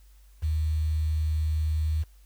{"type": "tone with quantisation", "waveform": "sine", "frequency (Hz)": 77.78, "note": "D#2", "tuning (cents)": 0, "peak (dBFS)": -23, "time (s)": [0.42, 2.04], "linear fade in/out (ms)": 20, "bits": 8, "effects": ["added 50 Hz sine -51 dBFS peak until 2.25 s", "white hiss -65 dBFS RMS until 2.25 s"]}